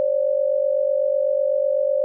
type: tone pair together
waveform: sine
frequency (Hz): 538 / 586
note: C5 / D5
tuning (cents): +48 / -4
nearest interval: minor second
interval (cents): 148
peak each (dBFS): -20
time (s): 0-2.04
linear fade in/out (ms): 0
effects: none